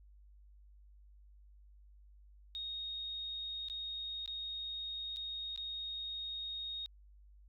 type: tone with dropouts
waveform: sine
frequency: 3729 Hz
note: A#7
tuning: in tune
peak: -39 dBFS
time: 2.55-6.86 s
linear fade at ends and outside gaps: 0 ms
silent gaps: 3.685-3.699 / 4.26-4.277 / 5.162-5.169 / 5.561-5.576 s
effects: added 50 Hz sine -57 dBFS peak until 7.48 s